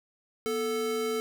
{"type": "tone pair together", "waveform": "square", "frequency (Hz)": [243.7, 440], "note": ["B3", "A4"], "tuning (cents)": [-23, 0], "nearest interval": "minor seventh", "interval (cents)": 1023, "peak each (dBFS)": [-37, -29], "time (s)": [0.46, 1.2], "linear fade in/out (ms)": 0, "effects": []}